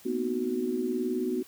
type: chord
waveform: sine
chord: B major seventh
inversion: third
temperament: equal with one note detuned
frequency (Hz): 233.1 / 251.8 / 311.1 / 370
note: A#3 / B3 / D#4 / F#4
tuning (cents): 0 / +34 / 0 / 0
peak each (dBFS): -36 / -31 / -36 / -30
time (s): 0.05-1.43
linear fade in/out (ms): 10
effects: white hiss -54 dBFS RMS until 1.47 s